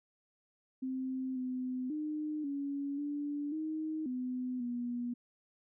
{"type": "tone with pitch steps", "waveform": "sine", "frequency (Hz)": [260.6, 254.7, 304.1, 281.3, 290.3, 312.9, 252.4, 242], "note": ["C4", "C4", "D#4", "C#4", "D4", "D#4", "B3", "B3"], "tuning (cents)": [-7, -46, -40, 26, -20, 10, 38, -35], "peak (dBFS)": -34, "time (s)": [0.82, 5.14], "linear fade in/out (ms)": 10, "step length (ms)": 540, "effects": []}